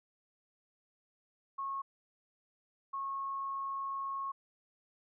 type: tone bursts at uneven times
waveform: sine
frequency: 1093 Hz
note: C#6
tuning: 25 cents flat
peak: -35 dBFS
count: 2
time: 1.58-1.82 / 2.93-4.32 s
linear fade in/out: 10 ms
effects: none